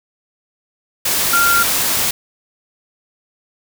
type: tone in noise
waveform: sine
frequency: 1389 Hz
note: F6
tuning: 10 cents flat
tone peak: -12 dBFS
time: 1.33-1.63 s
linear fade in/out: 5 ms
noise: white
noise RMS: -17 dBFS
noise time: 1.05-2.11 s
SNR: +2 dB
effects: none